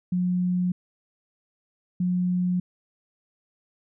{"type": "tone pair in turn", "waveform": "sine", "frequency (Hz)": [180, 180], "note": ["F#3", "F#3"], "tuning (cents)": [-47, -47], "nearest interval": "unison", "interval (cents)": 0, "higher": "neither", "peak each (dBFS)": -21, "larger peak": "neither", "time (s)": [[0.12, 0.72], [2, 2.6]], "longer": "neither", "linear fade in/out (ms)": 5, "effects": []}